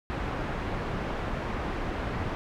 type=low-pass noise; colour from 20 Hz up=pink; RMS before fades=-32 dBFS; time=0.1-2.35 s; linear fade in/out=0 ms; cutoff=1800 Hz; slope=12 dB/octave; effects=none